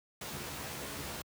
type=noise with comb filter; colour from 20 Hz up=pink; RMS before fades=-41 dBFS; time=0.21-1.22 s; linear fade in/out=5 ms; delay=14 ms; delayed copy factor=+0.7; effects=high-pass 80 Hz 12 dB/octave